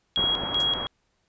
sine tone with tremolo, 3300 Hz, G#7, 12 cents flat, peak -21 dBFS, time 0.16-0.87 s, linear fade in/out 0 ms, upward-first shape square, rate 2.6 Hz, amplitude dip 65%
white low-pass noise, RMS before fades -34 dBFS, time 0.17-0.87 s, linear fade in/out 5 ms, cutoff 1400 Hz, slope 24 dB/octave
clicks, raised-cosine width 2 ms, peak -19 dBFS, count 3, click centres 0.193 / 0.241 / 0.436 s
violet noise with exponential decay, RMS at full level -26 dBFS, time 0.6-0.69 s, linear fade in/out 1 ms, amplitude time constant 18 ms
effects pink hiss -71 dBFS RMS until 1.28 s + resampled to 16000 Hz

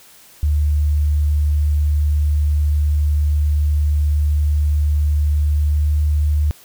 sine tone with pitch glide, 74.3 to 74.82 Hz, D2 to D2, +21 to +33 cents, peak -13 dBFS, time 0.43-6.51 s, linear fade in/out 0 ms, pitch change +12 cents, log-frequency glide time 5.56-5.98 s, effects white hiss -46 dBFS RMS until 6.64 s

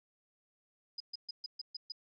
sine tone bursts, 4978 Hz, D#8, in tune, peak -38 dBFS, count 7, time 0.98-1.921 s, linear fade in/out 5 ms, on 23 ms, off 130 ms, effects none

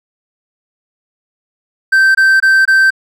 triangle tone bursts, 1557 Hz, G6, 12 cents flat, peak -4 dBFS, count 4, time 1.92-2.906 s, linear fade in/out 10 ms, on 230 ms, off 22 ms, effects none

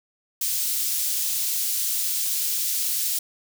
white high-pass noise, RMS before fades -25 dBFS, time 0.41-3.19 s, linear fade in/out 5 ms, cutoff 4300 Hz, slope 12 dB/octave, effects none

